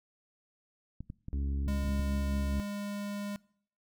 clicks, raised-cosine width 5 ms, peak -28 dBFS, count 7, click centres 1.006 / 1.101 / 1.284 / 1.67 / 1.845 / 1.885 / 1.996 s
harmonic tone, 69.4 Hz, C#2, 3 cents sharp, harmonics 1 / 2 / 3 / 4 / 5 / 6, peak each -30 / -44 / -44 / -44 / -55 / -58 dBFS, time 1.33-2.6 s, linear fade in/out 0 ms
square tone, 203.6 Hz, G#3, 34 cents flat, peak -36 dBFS, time 1.68-3.36 s, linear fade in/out 0 ms
effects noise-tail reverb RT60 0.6 s tail -23 dB re dry

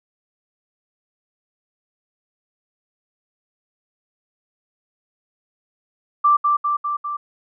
sine tone with echo, 1174.7 Hz, D6, in tune, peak -11 dBFS, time 6.24-6.37 s, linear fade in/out 10 ms, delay 200 ms, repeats 4, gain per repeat -3 dB, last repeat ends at 7.17 s, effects none

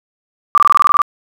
sine tone bursts, 1174.7 Hz, D6, in tune, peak -5 dBFS, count 10, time 0.55-1.018 s, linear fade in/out 0 ms, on 27 ms, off 22 ms, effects none

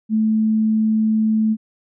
sine tone, 218.4 Hz, A3, 13 cents flat, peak -14 dBFS, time 0.09-1.57 s, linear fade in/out 50 ms, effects none

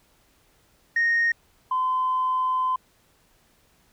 sine tone pair in turn, 1858 / 1025.4 Hz, A#6 / C6, -6 / -35 cents, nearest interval minor seventh, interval 1029 cents, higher first, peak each -17 / -20 dBFS, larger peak first, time 0.96-1.32 / 1.71-2.76 s, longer second, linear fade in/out 5 ms, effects tanh soft clip ceiling -16 dBFS + pink hiss -62 dBFS RMS until 3.92 s

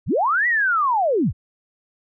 sine linear two-way sweep, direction up then down, 43.65 to 1975.5 to 43.65 Hz, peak -16 dBFS, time 0.06-1.33 s, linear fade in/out 50 ms, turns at 0.47 s, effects none

